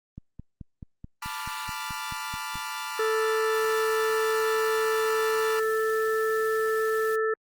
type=click train; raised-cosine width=5 ms; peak=-27 dBFS; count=12; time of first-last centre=0.18-2.556 s; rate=4.63 Hz
type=chord; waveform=sawtooth; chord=B half-diminished seventh; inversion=third; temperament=equal; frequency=880 / 987.8 / 1174.7 / 1396.9 Hz; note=A5 / B5 / D6 / F6; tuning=0 / 0 / 0 / 0 cents; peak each=-34 dBFS; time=1.22-5.6 s; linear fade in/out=5 ms
type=harmonic tone; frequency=440 Hz; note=A4; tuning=in tune; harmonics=1 / 3 / 4; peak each=-24 / -31 / -32 dBFS; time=2.99-7.34 s; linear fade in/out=5 ms
type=noise; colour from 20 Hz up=white; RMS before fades=-44 dBFS; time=3.54-7.16 s; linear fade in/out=5 ms
effects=Opus 24 kbps